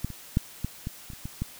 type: clicks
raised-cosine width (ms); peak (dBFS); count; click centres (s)
5; -16 / -26 / -9 / -16 / -19 / -28 / -30 / -22 / -16; 9; 0.046 / 0.103 / 0.371 / 0.646 / 0.871 / 1.102 / 1.134 / 1.255 / 1.42
effects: white hiss -47 dBFS RMS until 1.59 s